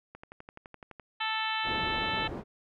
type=click train; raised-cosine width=0.5 ms; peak=-30 dBFS; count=11; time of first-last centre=0.15-0.997 s; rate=11.8 Hz
type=harmonic tone; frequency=440 Hz; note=A4; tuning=in tune; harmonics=2 / 3 / 4 / 5 / 6 / 7 / 8 / 9; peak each=-34 / -37 / -36 / -40 / -37 / -37 / -42 / -41 dBFS; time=1.2-2.28 s; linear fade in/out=10 ms
type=low-pass noise; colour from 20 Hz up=white; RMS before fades=-38 dBFS; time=1.63-2.44 s; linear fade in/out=50 ms; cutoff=500 Hz; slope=12 dB/octave
effects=none